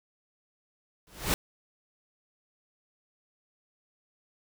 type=noise with exponential growth; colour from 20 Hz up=pink; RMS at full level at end=-22 dBFS; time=1.07-1.34 s; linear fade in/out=1 ms; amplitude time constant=58 ms; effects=none